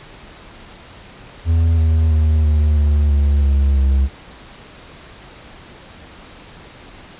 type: tone with pitch steps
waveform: triangle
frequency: 82.3 / 80 / 77.77 / 75.6 / 73.49 / 71.44 / 69.45 / 67.51 Hz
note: E2 / D#2 / D#2 / D#2 / D2 / D2 / C#2 / C#2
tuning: -2 / +49 / 0 / -49 / +2 / -47 / +4 / -45 cents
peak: -9 dBFS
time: 1.45-4.09 s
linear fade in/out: 50 ms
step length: 330 ms
effects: pink hiss -40 dBFS RMS until 7.19 s + resampled to 8000 Hz